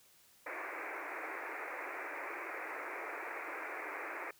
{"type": "band-pass noise", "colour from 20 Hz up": "white", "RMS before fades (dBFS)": -43, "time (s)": [0.46, 4.31], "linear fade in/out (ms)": 5, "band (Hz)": [300, 2400], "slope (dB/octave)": 96, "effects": ["white hiss -65 dBFS RMS until 4.39 s"]}